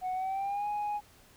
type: tone with pitch glide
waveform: sine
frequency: 740 to 830.6 Hz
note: F#5 to G#5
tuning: 0 to 0 cents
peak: -28 dBFS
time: 0.01-1.01 s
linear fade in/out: 50 ms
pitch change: +200 cents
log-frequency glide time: 0.13-0.67 s
effects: tanh soft clip ceiling -29 dBFS + pink hiss -59 dBFS RMS until 1.36 s